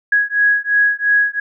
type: beating tone pair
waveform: sine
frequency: 1661.2 / 1664.1 Hz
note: G#6 / G#6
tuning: 0 / +3 cents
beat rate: 2.9 Hz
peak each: -15 dBFS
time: 0.12-1.4 s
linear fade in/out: 5 ms
effects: none